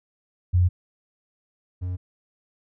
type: tone pair in turn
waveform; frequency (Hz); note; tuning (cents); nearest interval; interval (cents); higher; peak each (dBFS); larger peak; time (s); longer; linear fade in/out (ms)
sine / triangle; 89.4 / 90.54; F2 / F#2; +41 / -37; unison; 22; second; -15 / -24; first; 0.53-0.69 / 1.81-1.97; neither; 20
effects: none